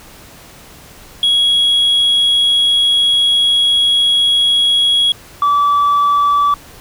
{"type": "tone pair in turn", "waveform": "sine", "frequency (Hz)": [3322, 1153.7], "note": ["G#7", "D6"], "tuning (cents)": [0, -31], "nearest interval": "octave + tritone", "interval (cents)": 1831, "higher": "first", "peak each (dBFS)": -7, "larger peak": "neither", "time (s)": [[1.23, 5.12], [5.42, 6.54]], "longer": "first", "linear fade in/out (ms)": 2, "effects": ["tanh soft clip ceiling -8 dBFS", "pink hiss -39 dBFS RMS until 6.8 s"]}